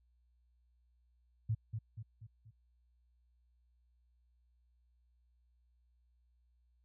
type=tone with echo; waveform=sine; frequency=110 Hz; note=A2; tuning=in tune; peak=-30 dBFS; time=1.49-1.55 s; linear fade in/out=10 ms; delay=240 ms; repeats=4; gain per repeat=-6 dB; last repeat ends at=2.51 s; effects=added 60 Hz sine -69 dBFS peak until 6.84 s